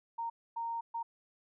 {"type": "tone bursts at uneven times", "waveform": "sine", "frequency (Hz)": 925, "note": "A#5", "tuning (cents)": -14, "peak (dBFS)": -34, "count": 3, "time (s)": [[0.18, 0.3], [0.56, 0.81], [0.94, 1.03]], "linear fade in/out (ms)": 10, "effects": []}